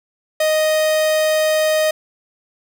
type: tone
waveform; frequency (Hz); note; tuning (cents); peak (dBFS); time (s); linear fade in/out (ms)
45% pulse; 622.3; D#5; 0; -14; 0.4-1.91; 5
effects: none